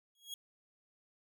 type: tone with exponential growth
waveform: sawtooth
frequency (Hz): 3304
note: G#7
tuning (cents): -10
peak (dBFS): -35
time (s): 0.15-0.34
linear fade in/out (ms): 2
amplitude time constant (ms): 41
effects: none